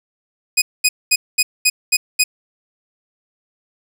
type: tone bursts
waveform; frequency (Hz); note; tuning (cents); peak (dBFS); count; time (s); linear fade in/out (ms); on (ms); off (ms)
15% pulse; 2497; D#7; +6; -4; 7; 0.57-2.24; 10; 50; 220
effects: none